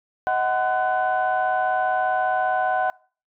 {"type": "tone cluster", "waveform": "sine", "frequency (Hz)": [630, 745, 1022, 1496], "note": ["D#5", "F#5", "C6", "F#6"], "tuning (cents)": [21, 12, -41, 19], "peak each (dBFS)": [-27, -20, -29, -26], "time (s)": [0.27, 2.9], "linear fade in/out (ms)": 0, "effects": ["noise-tail reverb RT60 0.4 s tail -24 dB re dry", "tanh soft clip ceiling -11 dBFS"]}